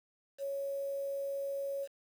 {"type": "tone with quantisation", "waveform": "sine", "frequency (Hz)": 554.4, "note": "C#5", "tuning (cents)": 0, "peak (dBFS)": -34, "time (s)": [0.38, 1.88], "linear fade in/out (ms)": 50, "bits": 9, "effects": []}